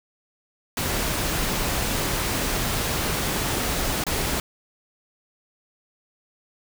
pink noise with dropouts, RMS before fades -25 dBFS, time 0.77-4.4 s, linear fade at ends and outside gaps 2 ms, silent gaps 4.039-4.066 s, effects none

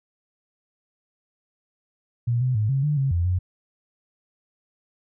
sine tone with pitch steps, 119.1 / 127.6 / 106.9 / 135.7 / 148.6 / 135.8 / 86.1 / 90.8 Hz, A#2 / C3 / A2 / C#3 / D3 / C#3 / F2 / F#2, +38 / -43 / -49 / -36 / +21 / -35 / -24 / -32 cents, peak -19 dBFS, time 2.27-3.39 s, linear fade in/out 10 ms, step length 140 ms, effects none

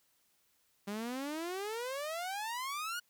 sawtooth exponential sweep, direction up, 197.6 to 1474 Hz, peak -33 dBFS, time 0.87-3 s, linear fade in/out 10 ms, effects white hiss -73 dBFS RMS until 3.09 s

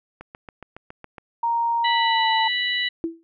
click train, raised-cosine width 0.5 ms, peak -23 dBFS, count 8, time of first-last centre 0.21-1.182 s, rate 7.2 Hz
sine tone with pitch glide, 932.3 to 892.8 Hz, A#5 to A5, 0 to +25 cents, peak -19 dBFS, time 1.43-2.48 s, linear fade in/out 5 ms, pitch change -75 cents, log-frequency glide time 1.91-2.28 s
harmonic tone, 983 Hz, B5, 8 cents flat, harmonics 2 / 3 / 4, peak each -24 / -26 / -27 dBFS, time 1.84-2.89 s, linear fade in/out 10 ms
sine tone with exponential decay, 330.6 Hz, E4, 5 cents sharp, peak -19 dBFS, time 3.04-3.23 s, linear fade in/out 0 ms, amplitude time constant 40 ms
effects none

